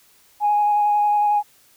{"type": "tone with vibrato", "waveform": "sine", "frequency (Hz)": 830.6, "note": "G#5", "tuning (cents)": 0, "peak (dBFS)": -14, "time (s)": [0.4, 1.43], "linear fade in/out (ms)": 50, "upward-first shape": "square", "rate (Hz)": 11, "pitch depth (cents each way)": 10, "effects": ["tanh soft clip ceiling -10 dBFS", "white hiss -55 dBFS RMS until 1.76 s"]}